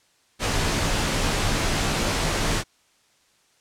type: noise with comb filter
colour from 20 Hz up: pink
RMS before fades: -23 dBFS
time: 0.39-2.64 s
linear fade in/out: 50 ms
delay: 16 ms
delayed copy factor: -0.55
effects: white hiss -62 dBFS RMS until 3.6 s + low-pass 8000 Hz 12 dB/octave